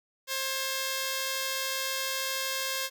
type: tone pair together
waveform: 5% pulse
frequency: 531 / 1685.8 Hz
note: C5 / G#6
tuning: +25 / +25 cents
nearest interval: octave + minor sixth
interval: 2000 cents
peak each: -19 / -25 dBFS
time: 0.27-2.9 s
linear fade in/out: 50 ms
effects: none